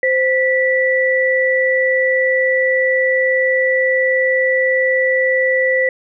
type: tone pair together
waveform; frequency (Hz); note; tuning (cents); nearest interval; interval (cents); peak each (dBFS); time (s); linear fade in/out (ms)
sine; 519.4 / 1961; C5 / B6; -13 / -13; octave + major seventh; 2300; -15; 0.03-5.89; 2
effects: none